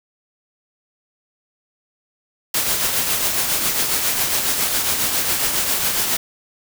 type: noise with tremolo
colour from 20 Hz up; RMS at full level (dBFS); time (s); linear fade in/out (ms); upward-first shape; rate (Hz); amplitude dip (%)
white; -18; 2.54-6.17; 5; triangle; 7.3; 45
effects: none